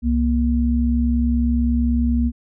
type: tone pair together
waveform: sine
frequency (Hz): 66.6 / 237.3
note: C2 / A#3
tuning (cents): +31 / +31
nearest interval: octave + minor seventh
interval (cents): 2200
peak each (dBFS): -18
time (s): 0.02-2.32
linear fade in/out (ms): 50
effects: none